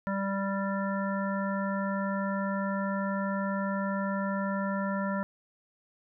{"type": "harmonic tone", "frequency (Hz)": 196.2, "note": "G3", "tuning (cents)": 2, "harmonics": [1, 3, 5, 7, 9], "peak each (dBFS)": [-30, -35, -37, -38, -40], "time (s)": [0.07, 5.23], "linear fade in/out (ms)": 0, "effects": []}